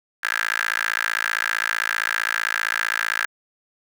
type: tone with high-pass filter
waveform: 15% pulse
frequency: 55.4 Hz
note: A1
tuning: 13 cents sharp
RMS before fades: -24 dBFS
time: 0.23-3.26 s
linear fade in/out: 10 ms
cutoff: 1600 Hz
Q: 5.7
effects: none

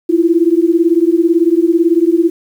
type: beating tone pair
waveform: sine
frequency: 327.8 / 345.8 Hz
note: E4 / F4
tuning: -10 / -17 cents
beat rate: 18 Hz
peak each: -11 dBFS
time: 0.09-2.3 s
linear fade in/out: 10 ms
effects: 7-bit

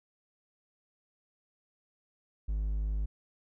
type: tone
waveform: triangle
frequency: 51.91 Hz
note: G#1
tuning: in tune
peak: -27 dBFS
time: 2.48-3.06 s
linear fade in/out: 10 ms
effects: none

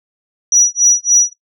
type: tone with tremolo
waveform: sine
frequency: 5840 Hz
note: F#8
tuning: 24 cents flat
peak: -4 dBFS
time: 0.52-1.33 s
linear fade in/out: 2 ms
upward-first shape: sine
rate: 3.5 Hz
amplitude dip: 100%
effects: noise-tail reverb RT60 0.1 s tail -18 dB re dry + tanh soft clip ceiling -2 dBFS

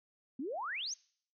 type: exponential sweep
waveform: sine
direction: up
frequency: 240.2 to 6630 Hz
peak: -36 dBFS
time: 0.39-0.94 s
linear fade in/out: 5 ms
effects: noise-tail reverb RT60 0.6 s tail -25 dB re dry

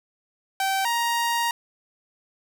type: tone pair in turn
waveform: sawtooth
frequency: 774 / 938.2 Hz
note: G5 / A#5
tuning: -22 / +11 cents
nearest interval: minor third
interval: 333 cents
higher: second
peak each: -18 dBFS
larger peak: neither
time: 0.6-0.85 / 0.85-1.51 s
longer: second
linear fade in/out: 2 ms
effects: none

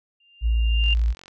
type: tone with exponential growth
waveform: sine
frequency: 2794 Hz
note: F7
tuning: in tune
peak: -19 dBFS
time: 0.2-0.94 s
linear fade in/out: 5 ms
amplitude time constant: 160 ms
type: tone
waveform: sine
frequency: 57 Hz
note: A#1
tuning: 38 cents flat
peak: -17 dBFS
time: 0.41-1.15 s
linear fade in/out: 50 ms
type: click train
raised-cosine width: 0.2 ms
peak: -27 dBFS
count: 21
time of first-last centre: 0.84-1.281 s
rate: 45.4 Hz
effects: none

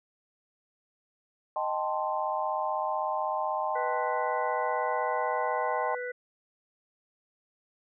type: chord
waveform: sine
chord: A half-diminished seventh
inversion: second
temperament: equal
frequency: 622.3 / 784 / 880 / 1046.5 Hz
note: Eb5 / G5 / A5 / C6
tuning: 0 / 0 / 0 / 0 cents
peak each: -33 dBFS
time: 1.56-5.95 s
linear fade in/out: 2 ms
type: harmonic tone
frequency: 493.9 Hz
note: B4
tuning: in tune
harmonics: 1 / 3 / 4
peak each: -34 / -39 / -40 dBFS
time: 3.75-6.12 s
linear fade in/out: 10 ms
effects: none

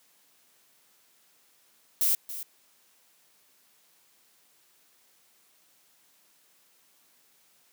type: noise with echo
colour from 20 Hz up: violet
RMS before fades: -24 dBFS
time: 2.01-2.15 s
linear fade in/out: 2 ms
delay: 280 ms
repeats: 1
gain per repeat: -13 dB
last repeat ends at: 2.43 s
effects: white hiss -64 dBFS RMS until 7.72 s + high-pass 150 Hz 12 dB/octave

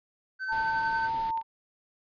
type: tone with tremolo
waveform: triangle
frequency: 1533 Hz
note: G6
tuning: 39 cents flat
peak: -26 dBFS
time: 0.39-1.1 s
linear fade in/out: 50 ms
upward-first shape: sine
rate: 11 Hz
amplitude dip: 45%
type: tone with pitch glide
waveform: sine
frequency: 892 to 901.3 Hz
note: A5 to A5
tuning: +23 to +41 cents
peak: -27 dBFS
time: 0.48-1.43 s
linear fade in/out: 50 ms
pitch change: +18 cents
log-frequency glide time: 0.64-0.93 s
type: noise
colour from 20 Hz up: pink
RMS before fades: -44 dBFS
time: 0.52-1.31 s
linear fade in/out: 5 ms
type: clicks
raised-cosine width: 0.3 ms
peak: -30 / -36 dBFS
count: 2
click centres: 1.375 / 1.414 s
effects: resampled to 11025 Hz

